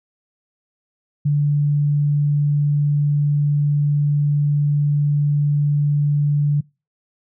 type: tone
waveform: sine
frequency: 145.9 Hz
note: D3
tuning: 11 cents flat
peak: -14 dBFS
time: 1.25-6.61 s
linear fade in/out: 10 ms
effects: noise-tail reverb RT60 0.3 s tail -26 dB re dry